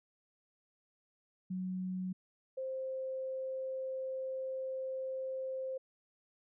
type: tone pair in turn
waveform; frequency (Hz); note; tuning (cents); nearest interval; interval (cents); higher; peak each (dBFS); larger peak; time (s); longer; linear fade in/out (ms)
sine; 185 / 524.9; F#3 / C5; 0 / +5; octave + tritone; 1805; second; -35 / -36; first; 1.5-2.13 / 2.57-5.78; second; 10
effects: none